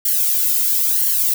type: noise with flanger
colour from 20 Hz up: violet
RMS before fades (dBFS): -17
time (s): 0.05-1.34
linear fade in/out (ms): 5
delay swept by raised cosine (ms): 0.79 to 1.79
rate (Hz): 1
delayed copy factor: -0.85
effects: none